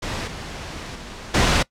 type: noise with level steps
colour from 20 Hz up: pink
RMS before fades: -27 / -33 / -36 / -17 dBFS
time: 0.02-1.63 s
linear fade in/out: 10 ms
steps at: 0.27 / 0.95 / 1.34 s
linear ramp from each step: 5 ms
effects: noise-tail reverb RT60 0.1 s tail -21 dB re dry + low-pass 6000 Hz 12 dB/octave